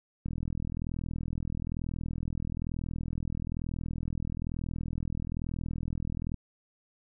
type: click train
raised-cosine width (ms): 5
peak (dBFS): -22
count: 251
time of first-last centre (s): 0.26-6.343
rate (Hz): 41.1
effects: none